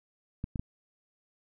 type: clicks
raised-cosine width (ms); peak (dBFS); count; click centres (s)
5; -21; 3; 0.441 / 0.558 / 0.595
effects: none